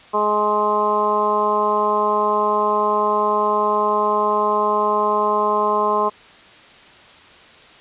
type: harmonic tone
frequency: 210 Hz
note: G#3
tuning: 19 cents sharp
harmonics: 1 / 2 / 3 / 4 / 5 / 6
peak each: -30 / -22 / -24 / -24 / -18 / -30 dBFS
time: 0.13-6.1 s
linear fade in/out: 20 ms
effects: white hiss -45 dBFS RMS until 7.8 s + resampled to 8000 Hz